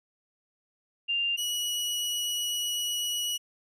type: tone pair in turn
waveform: sine / sawtooth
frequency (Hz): 2794 / 2923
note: F7 / F#7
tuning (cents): 0 / -22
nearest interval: minor second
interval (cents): 78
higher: second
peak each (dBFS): -25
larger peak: neither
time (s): 1.08-1.37 / 1.37-3.38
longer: second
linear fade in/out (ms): 20
effects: resampled to 32000 Hz